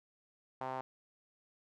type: tone with band-pass filter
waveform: sawtooth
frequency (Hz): 130.5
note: C3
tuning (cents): -4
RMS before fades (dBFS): -40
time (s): 0.61-0.81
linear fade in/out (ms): 0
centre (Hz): 860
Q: 3
effects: none

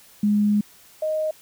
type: tone pair in turn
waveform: sine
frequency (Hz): 207.7 / 622.4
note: G#3 / D#5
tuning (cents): 0 / 0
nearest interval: octave + perfect fifth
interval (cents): 1900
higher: second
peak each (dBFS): -16 / -21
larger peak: first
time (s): 0.23-0.61 / 1.02-1.31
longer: first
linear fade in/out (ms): 5
effects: white hiss -51 dBFS RMS until 1.41 s

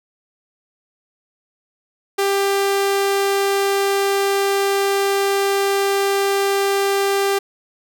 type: tone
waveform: sawtooth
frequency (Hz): 395.8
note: G4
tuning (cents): +17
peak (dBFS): -12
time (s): 2.18-7.39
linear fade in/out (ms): 10
effects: none

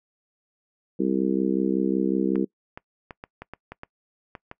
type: harmonic tone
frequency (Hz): 65.41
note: C2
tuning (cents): 0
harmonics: 3 / 4 / 5 / 6 / 7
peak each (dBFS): -26 / -27 / -25 / -29 / -31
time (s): 0.99-2.45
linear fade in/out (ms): 10
type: clicks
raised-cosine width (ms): 0.5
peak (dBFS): -22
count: 10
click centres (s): 2.357 / 2.775 / 3.108 / 3.239 / 3.42 / 3.536 / 3.72 / 3.834 / 4.352 / 4.514
effects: noise-tail reverb RT60 0.1 s tail -23 dB re dry

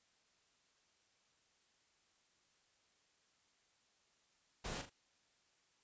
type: noise with echo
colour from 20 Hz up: pink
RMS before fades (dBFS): -44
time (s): 4.64-4.82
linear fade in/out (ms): 10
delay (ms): 39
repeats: 2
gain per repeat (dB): -8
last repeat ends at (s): 4.898
effects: white hiss -75 dBFS RMS until 5.83 s + resampled to 16000 Hz

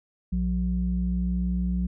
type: tone pair together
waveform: sine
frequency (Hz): 60.33 / 181.3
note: B1 / F#3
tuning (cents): -40 / -35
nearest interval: octave + perfect fifth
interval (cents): 1905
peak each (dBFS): -25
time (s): 0.32-1.87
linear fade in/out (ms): 10
effects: tanh soft clip ceiling -16 dBFS

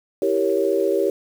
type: chord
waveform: sine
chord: E diminished seventh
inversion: none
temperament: equal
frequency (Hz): 329.6 / 392 / 466.2 / 554.4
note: E4 / G4 / Bb4 / Db5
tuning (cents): 0 / 0 / 0 / 0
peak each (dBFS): -25 / -20 / -24 / -23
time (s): 0.22-1.1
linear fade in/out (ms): 2
effects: 7-bit

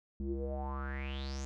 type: tone with low-pass filter sweep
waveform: square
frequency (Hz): 67.9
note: C#2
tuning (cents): -35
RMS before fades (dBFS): -38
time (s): 0.2-1.45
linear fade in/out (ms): 0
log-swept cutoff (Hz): 260 to 7000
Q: 7.8
effects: none

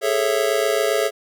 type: chord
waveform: square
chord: A major seventh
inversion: third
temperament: just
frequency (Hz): 412.5 / 440 / 550 / 660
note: G#4 / A4 / C#5 / E5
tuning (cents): -12 / 0 / -14 / +2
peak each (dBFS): -24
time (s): 0.01-1.11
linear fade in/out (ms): 50
effects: none

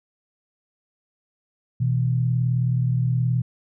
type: tone pair together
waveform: sine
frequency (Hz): 123.5 / 162.49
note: B2 / E3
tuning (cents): 0 / -25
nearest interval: perfect fourth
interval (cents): 475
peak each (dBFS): -19 / -26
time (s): 1.8-3.42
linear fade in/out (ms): 10
effects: none

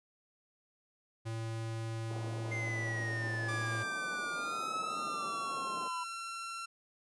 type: tone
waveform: square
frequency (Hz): 113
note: A2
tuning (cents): +47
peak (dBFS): -37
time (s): 1.25-3.84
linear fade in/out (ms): 20
type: band-pass noise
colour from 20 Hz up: white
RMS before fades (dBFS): -48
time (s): 2.1-5.88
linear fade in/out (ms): 5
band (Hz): 170 to 780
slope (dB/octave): 24
type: exponential sweep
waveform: triangle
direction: down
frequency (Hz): 2108 to 987.8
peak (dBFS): -35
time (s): 2.51-6.04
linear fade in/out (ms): 10
type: tone with pitch glide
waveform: sawtooth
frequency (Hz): 1181 to 1356.6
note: D6 to E6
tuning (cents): +9 to +49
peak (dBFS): -36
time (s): 3.48-6.66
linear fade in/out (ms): 10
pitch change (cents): +240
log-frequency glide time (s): 4.32-5.01
effects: resampled to 24000 Hz

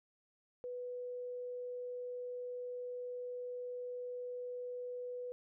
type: tone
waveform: sine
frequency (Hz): 493.9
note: B4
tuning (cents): 0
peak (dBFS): -40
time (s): 0.64-5.32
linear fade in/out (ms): 0
effects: none

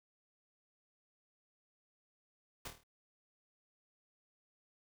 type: noise with echo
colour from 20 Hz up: pink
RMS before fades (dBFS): -44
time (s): 2.65-2.68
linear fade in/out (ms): 5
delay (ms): 26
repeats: 6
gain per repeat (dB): -5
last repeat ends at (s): 2.836
effects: none

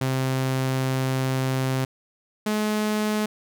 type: tone pair in turn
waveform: sawtooth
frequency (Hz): 131.4 / 212.8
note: C3 / G#3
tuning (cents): +8 / +42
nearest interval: minor sixth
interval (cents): 834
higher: second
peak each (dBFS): -18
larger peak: neither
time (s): 0.01-1.85 / 2.46-3.26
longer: first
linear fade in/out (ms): 5
effects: none

